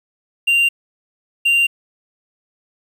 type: tone pair in turn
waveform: triangle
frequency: 2777 / 2777 Hz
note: F7 / F7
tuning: -10 / -10 cents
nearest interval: unison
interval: 0 cents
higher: neither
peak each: -10 dBFS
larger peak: neither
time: 0.47-0.69 / 1.45-1.67 s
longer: neither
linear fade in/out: 10 ms
effects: 8-bit